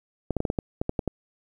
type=clicks; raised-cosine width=2 ms; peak=-12 dBFS; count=10; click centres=0.307 / 0.367 / 0.404 / 0.452 / 0.501 / 0.588 / 0.815 / 0.894 / 0.992 / 1.077 s; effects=9-bit